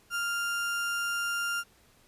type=tone; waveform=35% pulse; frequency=1396.9 Hz; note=F6; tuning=in tune; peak=-27 dBFS; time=0.1-1.64 s; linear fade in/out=50 ms; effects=pink hiss -62 dBFS RMS until 2.07 s + resampled to 32000 Hz